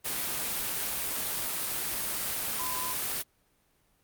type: tone in noise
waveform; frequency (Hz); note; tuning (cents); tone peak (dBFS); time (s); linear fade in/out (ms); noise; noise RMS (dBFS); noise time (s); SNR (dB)
sine; 1014; B5; +45; -35; 2.58-2.94; 20; white; -32; 0.04-3.23; -6
effects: pink hiss -69 dBFS RMS until 4.03 s + Opus 32 kbps